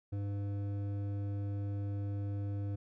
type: tone with hard clipping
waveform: sine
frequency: 100.7 Hz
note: G2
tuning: 47 cents sharp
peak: -36 dBFS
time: 0.12-2.76 s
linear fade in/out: 10 ms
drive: 10 dB
effects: none